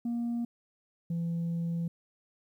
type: tone pair in turn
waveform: sine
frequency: 236.3 / 168.54 Hz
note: A#3 / E3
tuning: +24 / +39 cents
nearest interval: tritone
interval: 585 cents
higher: first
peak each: -27 dBFS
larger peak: neither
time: 0.05-0.45 / 1.1-1.88 s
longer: second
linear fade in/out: 5 ms
effects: tanh soft clip ceiling -28 dBFS + 11-bit